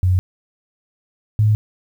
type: tone pair in turn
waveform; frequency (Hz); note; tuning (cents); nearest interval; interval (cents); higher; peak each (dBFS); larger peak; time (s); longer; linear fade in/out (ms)
sine; 91.7 / 106.94; F#2 / A2; -15 / -49; minor third; 266; second; -12 / -11; second; 0.03-0.19 / 1.39-1.55; neither; 0
effects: 8-bit